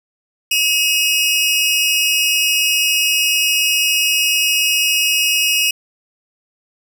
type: tone pair together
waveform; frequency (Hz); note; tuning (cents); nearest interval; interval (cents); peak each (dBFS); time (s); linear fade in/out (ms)
sawtooth; 2552 / 2865; D#7 / F7; +43 / +44; major second; 201; -13; 0.51-5.71; 5
effects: none